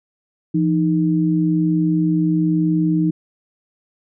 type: tone pair together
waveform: sine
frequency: 169.44 / 310.4 Hz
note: E3 / D#4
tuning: +48 / -4 cents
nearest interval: minor seventh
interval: 1048 cents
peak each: -17 dBFS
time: 0.54-3.11 s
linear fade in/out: 10 ms
effects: none